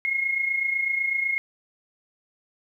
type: tone pair together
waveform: sine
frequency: 2130 / 2158 Hz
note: C7 / C#7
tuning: +30 / -47 cents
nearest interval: unison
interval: 23 cents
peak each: -30 / -23 dBFS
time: 0.05-1.38 s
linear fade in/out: 0 ms
effects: 10-bit